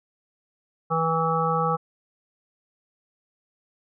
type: harmonic tone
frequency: 163 Hz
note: E3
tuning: 19 cents flat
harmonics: 1 / 3 / 5 / 7 / 8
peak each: -27 / -27 / -27 / -27 / -27 dBFS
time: 0.9-1.77 s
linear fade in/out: 20 ms
effects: none